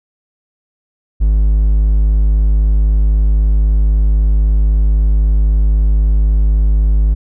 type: tone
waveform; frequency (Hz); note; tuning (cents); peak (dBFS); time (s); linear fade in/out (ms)
triangle; 51.91; G#1; 0; -6; 1.2-7.15; 20
effects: none